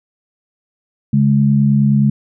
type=tone pair together; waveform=sine; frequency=139.91 / 209.5 Hz; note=C#3 / G#3; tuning=+16 / +15 cents; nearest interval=perfect fifth; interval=699 cents; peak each=-12 dBFS; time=1.13-2.1 s; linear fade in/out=5 ms; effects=none